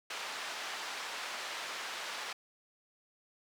pink band-pass noise, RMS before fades -41 dBFS, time 0.1-2.33 s, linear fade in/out 5 ms, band 870 to 5300 Hz, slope 12 dB/octave, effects none

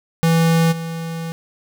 square tone with level steps, 164.81 Hz, E3, in tune, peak -13 / -25 dBFS, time 0.23-1.32 s, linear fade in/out 0 ms, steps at 0.71 s, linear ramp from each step 20 ms, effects none

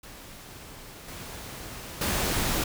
pink noise with level steps, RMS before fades -45 / -40 / -27 dBFS, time 0.03-2.64 s, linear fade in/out 5 ms, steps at 1.08 / 2.01 s, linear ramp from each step 5 ms, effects none

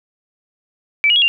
sine tone with pitch steps, 2317 / 2889 / 3322 / 2787 Hz, D7 / F#7 / G#7 / F7, -24 / -42 / 0 / -4 cents, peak -10 dBFS, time 1.04-1.28 s, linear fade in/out 0 ms, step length 60 ms, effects none

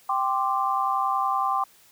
sine chord, G suspended fourth, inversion none, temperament just, 784 / 1045.3 / 1176 Hz, G5 / C6 / D6, 0 / -2 / +2 cents, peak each -26 dBFS, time 0.09-1.64 s, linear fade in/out 5 ms, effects white hiss -56 dBFS RMS until 1.91 s

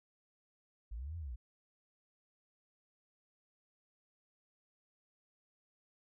sine linear two-way sweep, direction up then down, 48.89 to 87.1 to 53 Hz, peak -40 dBFS, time 0.91-1.36 s, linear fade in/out 10 ms, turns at 1.17 s, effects none

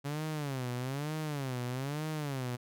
sawtooth tone with vibrato, 138.59 Hz, C#3, in tune, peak -30 dBFS, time 0.04-2.57 s, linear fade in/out 20 ms, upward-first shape sine, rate 1.1 Hz, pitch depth 210 cents each way, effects none

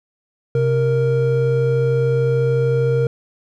triangle tone pair together, 130.91 / 466.2 Hz, C3 / A#4, +1 / 0 cents, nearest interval octave + minor seventh, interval 2199 cents, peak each -15 dBFS, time 0.55-3.07 s, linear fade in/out 2 ms, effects none

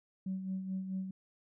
sine tone with tremolo, 189.2 Hz, F#3, 39 cents sharp, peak -32 dBFS, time 0.26-1.11 s, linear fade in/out 5 ms, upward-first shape sine, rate 4.6 Hz, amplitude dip 55%, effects tanh soft clip ceiling -29 dBFS

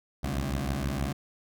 15% pulse beating tone pair, 65.41 / 71.71 Hz, C2 / D2, 0 / -41 cents, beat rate 6.3 Hz, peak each -25 dBFS, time 0.23-1.13 s, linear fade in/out 10 ms, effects none

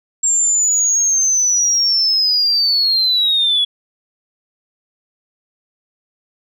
sine linear sweep, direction down, 7459 to 3361 Hz, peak -11 dBFS, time 0.23-3.65 s, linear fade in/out 10 ms, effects tanh soft clip ceiling -7 dBFS

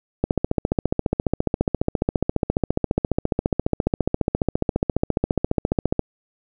click train, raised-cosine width 2 ms, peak -5 dBFS, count 85, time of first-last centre 0.24-5.993 s, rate 14.6 Hz, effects none

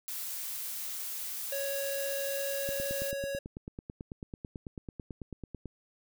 blue noise, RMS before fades -38 dBFS, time 0.08-3.11 s, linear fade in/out 0 ms
square tone, 554.4 Hz, C#5, in tune, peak -34 dBFS, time 1.52-3.39 s, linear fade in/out 5 ms
click train, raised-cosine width 3 ms, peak -27 dBFS, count 28, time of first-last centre 2.69-5.657 s, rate 9.1 Hz
effects none

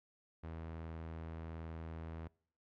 sawtooth tone, 81.3 Hz, E2, 23 cents flat, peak -40 dBFS, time 0.43-2.28 s, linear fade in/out 10 ms, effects noise-tail reverb RT60 0.6 s tail -25 dB re dry + low-pass 2000 Hz 12 dB/octave

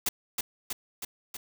white noise with echo, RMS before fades -27 dBFS, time 0.06-0.09 s, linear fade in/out 5 ms, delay 320 ms, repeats 4, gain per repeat -3 dB, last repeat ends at 1.37 s, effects none

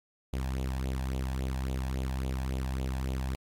sawtooth tone with flanger, 65.41 Hz, C2, in tune, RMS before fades -32 dBFS, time 0.33-3.35 s, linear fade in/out 0 ms, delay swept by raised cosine 0.28 to 1.21 ms, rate 3.6 Hz, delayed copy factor +0.65, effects MP3 64 kbps

